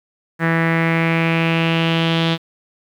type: tone with low-pass filter sweep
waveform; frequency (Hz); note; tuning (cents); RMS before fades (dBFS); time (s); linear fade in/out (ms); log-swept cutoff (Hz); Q
sawtooth; 164.81; E3; 0; -17; 0.39-2.38; 50; 1800 to 3500; 4.4
effects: 8-bit